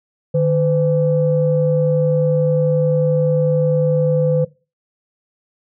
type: tone pair together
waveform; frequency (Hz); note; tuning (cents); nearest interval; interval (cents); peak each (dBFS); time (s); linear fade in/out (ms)
sine; 151.87 / 507; D#3 / B4; -42 / +45; octave + major sixth; 2087; -15; 0.34-4.45; 10
effects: noise-tail reverb RT60 0.3 s tail -20 dB re dry + tanh soft clip ceiling -5 dBFS